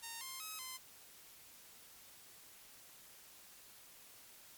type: tone with pitch steps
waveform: 5% pulse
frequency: 921 / 1054 / 1276 / 1034 Hz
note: A#5 / C6 / D#6 / C6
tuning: -21 / +12 / +43 / -21 cents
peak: -33 dBFS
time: 0.02-0.78 s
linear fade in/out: 20 ms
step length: 190 ms
effects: white hiss -59 dBFS RMS until 4.57 s + MP3 96 kbps